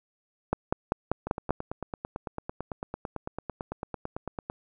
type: two click trains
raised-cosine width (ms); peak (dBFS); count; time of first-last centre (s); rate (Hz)
1; -10 / -19; 6 / 30; 0.53-1.507 / 1.27-4.499; 5.12 / 8.98
effects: none